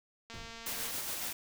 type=click train; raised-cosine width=0.2 ms; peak=-30 dBFS; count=140; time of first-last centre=0.3-0.907 s; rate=229 Hz
type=noise with exponential decay; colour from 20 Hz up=brown; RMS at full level=-42 dBFS; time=0.34-0.85 s; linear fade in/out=0 ms; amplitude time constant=110 ms
type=noise with tremolo; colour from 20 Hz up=white; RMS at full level=-37 dBFS; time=0.66-1.33 s; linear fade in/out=5 ms; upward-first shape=square; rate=7.2 Hz; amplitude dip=25%
effects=none